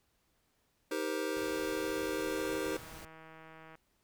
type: chord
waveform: square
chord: C minor seventh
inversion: first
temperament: just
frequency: 314 / 392.4 / 470.9 / 523.3 Hz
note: Eb4 / G4 / Bb4 / C5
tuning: +16 / +2 / +18 / 0 cents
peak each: -39 / -39 / -40 / -41 dBFS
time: 0.91-2.77 s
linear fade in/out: 5 ms
type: noise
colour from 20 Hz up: pink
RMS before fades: -50 dBFS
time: 1.36-3.05 s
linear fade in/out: 2 ms
type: click train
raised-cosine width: 0.5 ms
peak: -38 dBFS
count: 224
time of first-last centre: 2.36-3.754 s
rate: 160 Hz
effects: pink hiss -75 dBFS RMS until 4.03 s